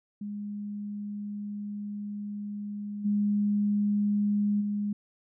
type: tone with level steps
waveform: sine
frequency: 205.9 Hz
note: G#3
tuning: 15 cents flat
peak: -33 / -23 / -27 dBFS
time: 0.21-4.93 s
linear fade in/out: 5 ms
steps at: 3.04 / 4.6 s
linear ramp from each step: 20 ms
effects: none